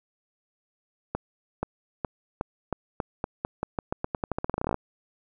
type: accelerating click train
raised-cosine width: 1 ms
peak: -13 dBFS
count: 27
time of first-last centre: 1.15-4.743 s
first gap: 480 ms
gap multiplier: 0.87
effects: none